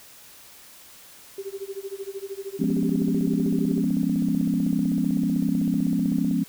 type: tone with tremolo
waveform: sine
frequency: 392 Hz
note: G4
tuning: in tune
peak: -28 dBFS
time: 1.38-3.84 s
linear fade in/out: 2 ms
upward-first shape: sine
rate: 13 Hz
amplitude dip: 95%
type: chord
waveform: sine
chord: C# dominant seventh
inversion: first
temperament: equal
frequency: 174.61 / 207.7 / 246.9 / 277.2 Hz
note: E#3 / G#3 / B3 / C#4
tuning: 0 / 0 / 0 / 0 cents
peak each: -26 dBFS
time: 2.59-6.44 s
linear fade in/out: 10 ms
type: click train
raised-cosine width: 2 ms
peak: -26 dBFS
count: 59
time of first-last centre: 2.64-6.311 s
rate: 15.8 Hz
effects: white hiss -48 dBFS RMS until 6.48 s